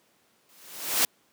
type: noise with exponential growth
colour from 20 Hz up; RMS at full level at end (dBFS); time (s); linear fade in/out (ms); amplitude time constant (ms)
white; -20; 0.49-1.05; 2; 120
effects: pink hiss -65 dBFS RMS until 1.32 s + high-pass 200 Hz 12 dB/octave